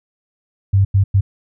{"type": "tone bursts at uneven times", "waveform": "sine", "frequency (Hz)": 98, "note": "G2", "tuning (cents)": 0, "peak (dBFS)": -9, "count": 3, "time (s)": [[0.73, 0.85], [0.94, 1.04], [1.14, 1.21]], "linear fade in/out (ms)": 10, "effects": []}